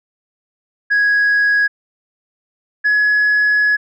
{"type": "tone pair in turn", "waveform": "sine", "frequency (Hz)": [1661.2, 1688.3], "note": ["G#6", "G#6"], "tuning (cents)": [0, 28], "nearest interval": "unison", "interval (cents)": 28, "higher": "second", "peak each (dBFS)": -9, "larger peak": "neither", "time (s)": [[0.9, 1.68], [2.84, 3.77]], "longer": "second", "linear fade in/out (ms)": 20, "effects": ["tanh soft clip ceiling -9 dBFS"]}